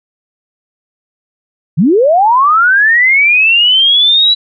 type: linear sweep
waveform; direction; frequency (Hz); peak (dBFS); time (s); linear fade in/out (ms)
sine; up; 130.81 to 3951; -5; 1.77-4.35; 20
effects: none